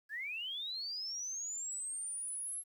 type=linear sweep; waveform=sine; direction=up; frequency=1630 to 11220 Hz; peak=-38 dBFS; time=0.09-2.64 s; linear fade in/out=50 ms; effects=11-bit